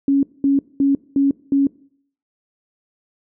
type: tone bursts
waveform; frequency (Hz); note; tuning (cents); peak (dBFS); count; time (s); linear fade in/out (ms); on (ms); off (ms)
sine; 277.2; C#4; 0; -12; 5; 0.08-1.67; 2; 150; 210
effects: noise-tail reverb RT60 0.6 s tail -21 dB re dry